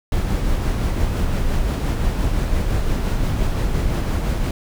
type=noise with tremolo; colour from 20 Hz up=brown; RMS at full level=-18 dBFS; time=0.12-4.51 s; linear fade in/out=2 ms; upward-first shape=sine; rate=5.8 Hz; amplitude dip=30%; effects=none